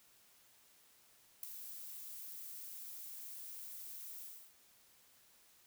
violet noise with ADSR envelope, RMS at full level -37 dBFS, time 1.43-4.54 s, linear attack 4 ms, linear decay 5 ms, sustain -12 dB, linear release 320 ms, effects white hiss -67 dBFS RMS until 5.66 s

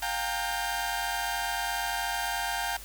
sawtooth tone cluster, 710 / 799 / 922 / 1578 Hz, F5 / G5 / A#5 / G6, +28 / +33 / -19 / +11 cents, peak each -31 dBFS, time 0.02-2.77 s, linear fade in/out 5 ms, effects added 50 Hz sine -46 dBFS peak until 2.84 s + white hiss -46 dBFS RMS until 2.84 s

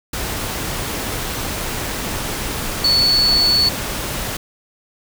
sine tone in noise, 4435 Hz, C#8, in tune, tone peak -12 dBFS, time 2.84-3.69 s, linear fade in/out 5 ms, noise pink, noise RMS -24 dBFS, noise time 0.13-4.37 s, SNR +9 dB, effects none

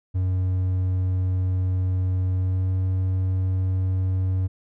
triangle tone with pitch glide, 92.5 to 93.47 Hz, F#2 to F#2, 0 to +18 cents, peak -18 dBFS, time 0.14-4.48 s, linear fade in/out 20 ms, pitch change +18 cents, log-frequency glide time 2.34-2.71 s, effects none

